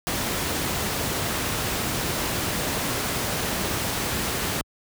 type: noise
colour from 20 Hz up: pink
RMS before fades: -26 dBFS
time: 0.07-4.61 s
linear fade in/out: 0 ms
effects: high-pass 60 Hz 12 dB/octave